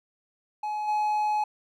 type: tone with level steps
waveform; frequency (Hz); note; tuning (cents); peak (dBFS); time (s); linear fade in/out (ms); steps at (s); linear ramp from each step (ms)
triangle; 846; G#5; +32; -26 / -21; 0.63-1.44; 5; 0.87; 20
effects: none